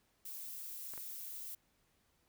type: noise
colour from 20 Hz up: violet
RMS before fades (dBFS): -46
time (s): 0.25-1.55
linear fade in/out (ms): 5
type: clicks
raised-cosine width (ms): 0.5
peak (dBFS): -36 / -36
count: 2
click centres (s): 0.937 / 0.977
effects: pink hiss -75 dBFS RMS until 2.28 s